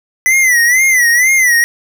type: tone with vibrato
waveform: square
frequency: 1994 Hz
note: B6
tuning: 16 cents sharp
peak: -8 dBFS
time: 0.26-1.64 s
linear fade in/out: 0 ms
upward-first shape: sine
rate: 2.1 Hz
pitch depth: 120 cents each way
effects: none